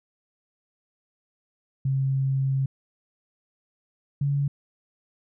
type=tone pair in turn; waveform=sine; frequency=134.7 / 141.41 Hz; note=C#3 / C#3; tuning=-49 / +35 cents; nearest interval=minor second; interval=84 cents; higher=second; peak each=-21 dBFS; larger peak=neither; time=1.85-2.66 / 4.21-4.48 s; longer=first; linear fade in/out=5 ms; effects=none